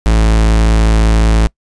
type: tone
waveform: 45% pulse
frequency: 54.6 Hz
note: A1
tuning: 13 cents flat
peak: -7 dBFS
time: 0.06-1.47 s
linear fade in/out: 0 ms
effects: noise-tail reverb RT60 0.1 s tail -24 dB re dry + resampled to 22050 Hz